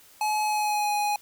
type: tone with pitch glide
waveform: square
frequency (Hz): 851 to 830.6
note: G#5 to G#5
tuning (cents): +42 to 0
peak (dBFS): -24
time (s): 0.21-1.16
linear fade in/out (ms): 2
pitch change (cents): -42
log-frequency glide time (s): 0.43-0.93
effects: white hiss -54 dBFS RMS until 1.21 s